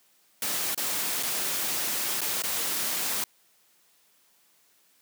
white noise with dropouts, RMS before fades -29 dBFS, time 0.42-3.24 s, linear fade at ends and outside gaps 2 ms, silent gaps 0.747-0.776 / 1.228-1.232 / 2.208-2.215 / 2.422-2.436 s, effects white hiss -64 dBFS RMS until 5.01 s + high-pass 150 Hz 12 dB/octave

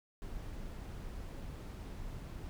brown noise, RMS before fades -44 dBFS, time 0.22-2.49 s, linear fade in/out 0 ms, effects none

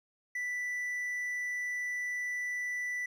triangle tone, 1975.5 Hz, B6, in tune, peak -31 dBFS, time 0.35-3.06 s, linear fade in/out 5 ms, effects none

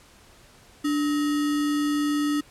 sine tone with sample-and-hold, 293.7 Hz, D4, in tune, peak -21 dBFS, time 0.84-2.41 s, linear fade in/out 10 ms, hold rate 1575 Hz, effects pink hiss -53 dBFS RMS until 2.5 s + low-pass 11000 Hz 12 dB/octave

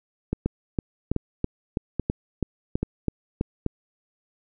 two click trains, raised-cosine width 3 ms, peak -10 / -11 dBFS, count 10 / 5, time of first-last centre 0.46-3.411 / 0.33-3.663 s, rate 3.05 / 1.2 Hz, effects none

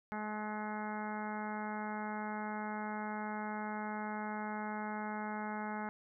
harmonic tone, 212.4 Hz, G#3, 39 cents sharp, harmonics 1 / 2 / 3 / 4 / 5 / 6 / 7 / 8 / 9 / 10, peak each -41 / -49 / -49 / -42 / -51 / -49 / -48 / -52 / -57 / -52 dBFS, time 0.12-5.89 s, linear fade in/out 0 ms, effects none

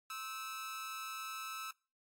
sawtooth tone with amplitude modulation, 1305 Hz, E6, 18 cents flat, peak -35 dBFS, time 0.1-1.71 s, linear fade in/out 2 ms, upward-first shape sine, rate 243 Hz, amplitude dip 65%, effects noise-tail reverb RT60 0.4 s tail -26 dB re dry + AAC 64 kbps

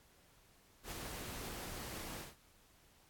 pink noise with ADSR envelope, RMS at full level -43 dBFS, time 0.83-2.36 s, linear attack 83 ms, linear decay 18 ms, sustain -3 dB, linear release 180 ms, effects pink hiss -67 dBFS RMS until 3.09 s + AAC 64 kbps

